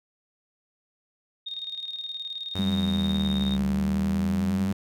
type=tone with tremolo; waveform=sine; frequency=3700 Hz; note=A#7; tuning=14 cents flat; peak=-30 dBFS; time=1.46-3.57 s; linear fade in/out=10 ms; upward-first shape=square; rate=19 Hz; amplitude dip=55%
type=exponential two-way sweep; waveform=sawtooth; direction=down then up; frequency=94.8 to 69.8 to 94.8 Hz; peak=-26 dBFS; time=2.55-4.73 s; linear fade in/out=5 ms; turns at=3.53 s
type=tone with vibrato; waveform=sine; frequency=196 Hz; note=G3; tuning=in tune; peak=-23 dBFS; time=2.59-4.72 s; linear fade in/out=2 ms; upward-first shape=triangle; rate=11 Hz; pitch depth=31 cents each way
effects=none